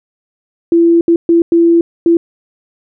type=tone bursts at uneven times; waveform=sine; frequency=337.1 Hz; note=E4; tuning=39 cents sharp; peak=-5 dBFS; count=5; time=0.72-1.01 / 1.08-1.16 / 1.29-1.42 / 1.52-1.81 / 2.06-2.17 s; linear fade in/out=2 ms; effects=none